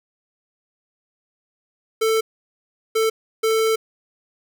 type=tone bursts at uneven times; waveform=square; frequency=443.8 Hz; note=A4; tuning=15 cents sharp; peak=-17 dBFS; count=3; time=2.01-2.21 / 2.95-3.1 / 3.43-3.76 s; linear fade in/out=10 ms; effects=none